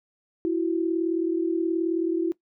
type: tone pair together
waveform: sine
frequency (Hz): 331.2 / 370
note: E4 / F#4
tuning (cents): +8 / 0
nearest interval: major second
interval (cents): 192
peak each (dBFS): -23 / -27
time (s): 0.45-2.32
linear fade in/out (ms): 0
effects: noise-tail reverb RT60 0.1 s tail -19 dB re dry